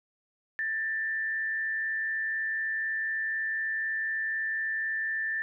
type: tone with frequency modulation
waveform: sine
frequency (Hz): 1774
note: A6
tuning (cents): +14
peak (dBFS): -28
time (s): 0.59-5.42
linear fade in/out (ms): 0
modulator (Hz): 104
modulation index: 0.45
effects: none